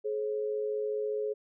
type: tone pair together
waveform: sine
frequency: 425.1 / 539.9 Hz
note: G#4 / C#5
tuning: +40 / -46 cents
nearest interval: major third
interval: 414 cents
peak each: -30 / -37 dBFS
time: 0.04-1.34 s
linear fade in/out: 20 ms
effects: none